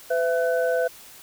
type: tone cluster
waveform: sine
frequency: 506 / 667 / 1506 Hz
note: B4 / E5 / F#6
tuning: +42 / +20 / +30 cents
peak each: -22 / -24 / -30 dBFS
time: 0.1-0.88 s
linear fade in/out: 10 ms
effects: white hiss -46 dBFS RMS until 1.22 s